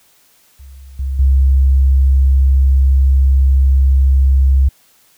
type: tone with level steps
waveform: sine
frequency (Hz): 67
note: C2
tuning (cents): +42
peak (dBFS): -33 / -16 / -7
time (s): 0.59-4.69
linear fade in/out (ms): 10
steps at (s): 0.99 / 1.19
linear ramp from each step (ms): 5
effects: white hiss -52 dBFS RMS until 5.17 s